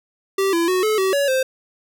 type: tone with pitch steps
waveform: square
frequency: 389 / 337.1 / 369.2 / 431.3 / 381.6 / 564 / 523 Hz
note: G4 / E4 / F#4 / A4 / G4 / C#5 / C5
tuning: -13 / +39 / -4 / -35 / -47 / +30 / -1 cents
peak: -17 dBFS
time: 0.38-1.43 s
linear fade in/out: 5 ms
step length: 150 ms
effects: none